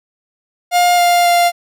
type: tone with pitch steps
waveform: 45% pulse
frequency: 708 / 701 / 697 Hz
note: F5 / F5 / F5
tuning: +23 / +6 / -4 cents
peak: -9 dBFS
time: 0.71-1.52 s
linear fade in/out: 50 ms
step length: 270 ms
effects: none